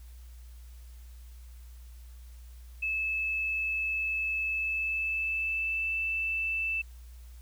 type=tone with pitch glide; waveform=sine; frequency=2609 to 2647 Hz; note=E7 to E7; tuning=-18 to +7 cents; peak=-28 dBFS; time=2.82-6.82 s; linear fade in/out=10 ms; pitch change=+25 cents; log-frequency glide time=4.45-5.95 s; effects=added 60 Hz sine -45 dBFS peak until 7.41 s + white hiss -62 dBFS RMS until 7.41 s